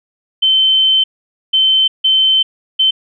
sine tone bursts at uneven times, 3083 Hz, G7, 29 cents flat, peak -8 dBFS, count 4, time 0.42-1.04 / 1.53-1.88 / 2.04-2.43 / 2.79-2.91 s, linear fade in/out 10 ms, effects none

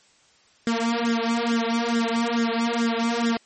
sawtooth tone with flanger, 232.2 Hz, A#3, 7 cents flat, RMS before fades -23 dBFS, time 0.67-3.37 s, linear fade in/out 2 ms, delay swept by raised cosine 0.56 to 3.46 ms, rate 2.3 Hz, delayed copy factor +1, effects white hiss -58 dBFS RMS until 3.45 s + MP3 32 kbps

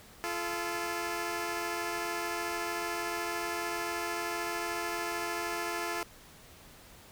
10% pulse tone pair together, 343.8 / 433.1 Hz, F4 / A4, -27 / -27 cents, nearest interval major third, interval 400 cents, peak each -26 / -29 dBFS, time 0.24-6.03 s, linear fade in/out 0 ms, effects pink hiss -54 dBFS RMS until 7.11 s

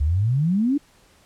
sine exponential sweep, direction up, 68.1 to 300.4 Hz, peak -17 dBFS, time 0-0.78 s, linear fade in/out 10 ms, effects pink hiss -56 dBFS RMS until 1.25 s + low-pass 11000 Hz 12 dB/octave

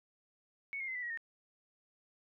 sine tone with pitch steps, 2217 / 2135 / 2057 / 1980.8 / 1907.8 / 1837.5 Hz, C#7 / C7 / C7 / B6 / A#6 / A#6, 0 / +34 / -30 / +5 / +40 / -25 cents, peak -37 dBFS, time 0.73-1.174 s, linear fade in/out 0 ms, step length 74 ms, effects none

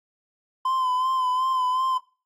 triangle tone with vibrato, 1026 Hz, C6, 34 cents flat, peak -19 dBFS, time 0.65-1.98 s, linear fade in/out 5 ms, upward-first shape sine, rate 2.7 Hz, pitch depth 40 cents each way, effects noise-tail reverb RT60 0.4 s tail -25 dB re dry + AAC 48 kbps

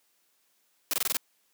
white noise bursts, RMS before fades -27 dBFS, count 6, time 0.91-1.169 s, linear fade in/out 0 ms, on 24 ms, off 23 ms, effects white hiss -70 dBFS RMS until 1.53 s + high-pass 200 Hz 12 dB/octave

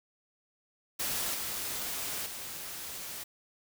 white noise with level steps, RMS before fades -33 / -36 / -41 dBFS, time 0.99-3.24 s, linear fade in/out 10 ms, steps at 1.34 / 2.26 s, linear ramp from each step 2 ms, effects none

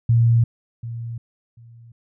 sine tone with echo, 116.54 Hz, A#2, in tune, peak -12 dBFS, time 0.09-0.44 s, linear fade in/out 5 ms, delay 740 ms, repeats 2, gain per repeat -15 dB, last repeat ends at 1.92 s, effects none

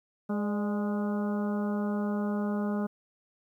harmonic tone with a mistuned harmonic, 207.3 Hz, G#3, 3 cents flat, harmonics 1 / 2 / 3 / 4 / 5 / 6 / 7, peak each -28 / -37 / -39 / -43 / -46 / -44 / -47 dBFS, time 0.29-2.87 s, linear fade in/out 10 ms, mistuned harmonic 3, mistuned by -48 cents, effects 11-bit

